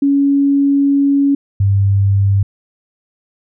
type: tone pair in turn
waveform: sine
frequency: 280 / 98.99 Hz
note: C#4 / G2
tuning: +18 / +17 cents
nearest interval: octave + tritone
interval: 1801 cents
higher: first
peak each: -9 dBFS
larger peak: neither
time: 0.02-1.35 / 1.6-2.43 s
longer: first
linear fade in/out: 5 ms
effects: none